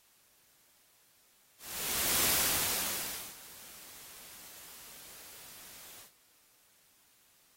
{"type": "noise with ADSR envelope", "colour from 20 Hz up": "white", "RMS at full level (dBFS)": -28, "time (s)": [1.58, 6.12], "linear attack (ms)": 660, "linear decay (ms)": 1100, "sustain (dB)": -23, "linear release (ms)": 120, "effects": ["white hiss -66 dBFS RMS until 7.56 s", "AAC 48 kbps"]}